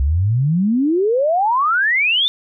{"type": "exponential sweep", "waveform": "sine", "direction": "up", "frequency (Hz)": [64.1, 3637], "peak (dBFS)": -13, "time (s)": [0, 2.28], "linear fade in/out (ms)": 0, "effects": []}